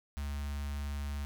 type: tone with notch filter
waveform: square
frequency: 71.4 Hz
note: D2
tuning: 48 cents flat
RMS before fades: -37 dBFS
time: 0.17-1.25 s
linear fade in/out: 0 ms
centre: 420 Hz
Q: 0.58
effects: none